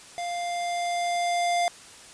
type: tone with level ramp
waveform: square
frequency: 698.5 Hz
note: F5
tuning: in tune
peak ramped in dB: -30 to -22 dBFS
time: 0.18-1.68 s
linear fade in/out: 0 ms
effects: white hiss -47 dBFS RMS until 2.13 s + resampled to 22050 Hz